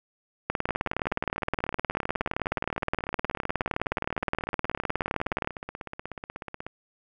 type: two click trains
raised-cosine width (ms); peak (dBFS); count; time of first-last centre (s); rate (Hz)
0.5; -20 / -10; 99 / 97; 0.69-6.666 / 0.5-5.474; 16.4 / 19.3
effects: none